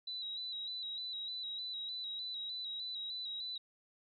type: tone with vibrato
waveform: sine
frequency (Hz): 3911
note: B7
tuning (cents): -18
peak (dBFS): -39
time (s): 0.07-3.58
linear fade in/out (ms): 5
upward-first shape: square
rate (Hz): 3.3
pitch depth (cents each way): 35
effects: none